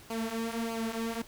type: tone with flanger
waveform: sawtooth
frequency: 227.5 Hz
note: A#3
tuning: 42 cents flat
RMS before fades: -34 dBFS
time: 0.1-1.22 s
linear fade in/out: 5 ms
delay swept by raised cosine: 0.54 to 5.84 ms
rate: 1.6 Hz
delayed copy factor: -0.7
effects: pink hiss -53 dBFS RMS until 1.27 s